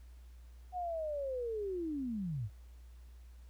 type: linear sweep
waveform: sine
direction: down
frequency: 740 to 90.5 Hz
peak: -35 dBFS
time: 0.72-2.5 s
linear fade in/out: 50 ms
effects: added 60 Hz sine -51 dBFS peak until 3.49 s + pink hiss -70 dBFS RMS until 3.49 s